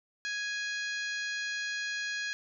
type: harmonic tone with a mistuned harmonic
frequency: 830.6 Hz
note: G#5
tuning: in tune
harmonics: 2 / 3 / 4 / 5 / 6 / 7 / 8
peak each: -34 / -41 / -44 / -42 / -47 / -50 / -47 dBFS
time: 0.25-2.33 s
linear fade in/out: 0 ms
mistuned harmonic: 6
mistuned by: -28 cents
effects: none